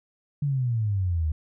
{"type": "exponential sweep", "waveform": "sine", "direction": "down", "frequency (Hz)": [148, 75.1], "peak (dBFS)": -22, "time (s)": [0.42, 1.32], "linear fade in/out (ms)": 5, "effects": []}